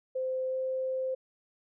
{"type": "tone with pitch glide", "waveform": "sine", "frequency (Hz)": [518, 521], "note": ["C5", "C5"], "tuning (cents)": [-17, -7], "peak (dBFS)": -29, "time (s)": [0.15, 1.15], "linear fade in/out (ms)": 10, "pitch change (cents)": 10, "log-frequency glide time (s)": [0.49, 0.55], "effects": []}